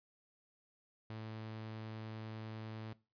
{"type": "tone", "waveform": "sawtooth", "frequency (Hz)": 110, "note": "A2", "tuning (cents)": 0, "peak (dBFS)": -40, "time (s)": [1.1, 2.93], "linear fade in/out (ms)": 0, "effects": ["noise-tail reverb RT60 0.3 s tail -20 dB re dry", "resampled to 11025 Hz"]}